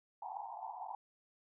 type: band-pass noise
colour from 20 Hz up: pink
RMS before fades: -45 dBFS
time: 0.22-0.95 s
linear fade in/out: 2 ms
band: 730 to 960 Hz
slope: 96 dB/octave
effects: none